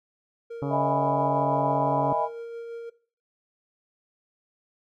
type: tone with tremolo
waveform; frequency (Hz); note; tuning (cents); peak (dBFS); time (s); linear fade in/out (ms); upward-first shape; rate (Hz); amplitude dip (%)
triangle; 465.1; A#4; -4; -31; 0.5-2.9; 10; sine; 5.9; 25
type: harmonic tone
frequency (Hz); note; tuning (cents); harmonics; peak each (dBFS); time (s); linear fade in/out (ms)
140.3; C#3; +21; 1 / 2 / 3 / 4 / 5 / 6 / 7 / 8 / 9; -29 / -30 / -38 / -36 / -43 / -41 / -46 / -46 / -47; 0.62-2.13; 2
type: chord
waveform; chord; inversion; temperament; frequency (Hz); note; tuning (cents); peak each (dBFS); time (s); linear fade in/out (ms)
sine; E major seventh; third; just; 618.1 / 659.3 / 824.1 / 988.9; D#5 / E5 / G#5 / B5; -12 / 0 / -14 / +2; -28; 0.69-2.29; 50
effects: noise-tail reverb RT60 0.4 s tail -18 dB re dry